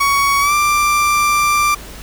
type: tone with pitch glide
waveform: 30% pulse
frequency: 1119 to 1180.8 Hz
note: C#6 to D6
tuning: +16 to +9 cents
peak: -9 dBFS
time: 0-1.75 s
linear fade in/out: 10 ms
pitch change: +93 cents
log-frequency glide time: 0.4-0.53 s
effects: added 50 Hz sine -35 dBFS peak until 2.02 s + pink hiss -35 dBFS RMS until 2.02 s